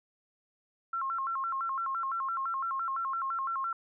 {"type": "tone with vibrato", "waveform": "sine", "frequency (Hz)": 1206, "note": "D6", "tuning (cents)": 46, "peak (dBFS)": -30, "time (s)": [0.93, 3.73], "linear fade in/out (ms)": 5, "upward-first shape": "square", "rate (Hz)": 5.9, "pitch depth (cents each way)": 200, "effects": []}